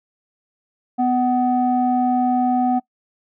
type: tone with low-pass filter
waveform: square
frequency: 250 Hz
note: B3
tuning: 21 cents sharp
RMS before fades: -18 dBFS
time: 0.98-2.8 s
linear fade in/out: 20 ms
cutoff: 680 Hz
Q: 6.8
effects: noise-tail reverb RT60 0.1 s tail -22 dB re dry